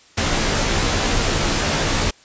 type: noise with comb filter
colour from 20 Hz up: pink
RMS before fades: -19 dBFS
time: 0.17-2.11 s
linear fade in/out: 10 ms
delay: 16 ms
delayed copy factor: -0.7
effects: white hiss -50 dBFS RMS until 2.24 s + resampled to 16000 Hz